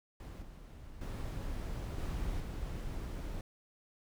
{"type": "noise with level steps", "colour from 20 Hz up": "brown", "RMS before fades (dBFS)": [-45, -50, -39, -37, -40], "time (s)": [0.2, 3.41], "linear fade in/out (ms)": 2, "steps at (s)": [0.42, 1.01, 1.98, 2.4], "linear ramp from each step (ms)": 5, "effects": []}